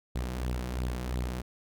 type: tone with flanger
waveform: sawtooth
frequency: 62 Hz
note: B1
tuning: 7 cents sharp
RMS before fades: -33 dBFS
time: 0.15-1.42 s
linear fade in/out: 10 ms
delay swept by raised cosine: 0.23 to 5.93 ms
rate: 2.9 Hz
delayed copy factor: +0.6
effects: none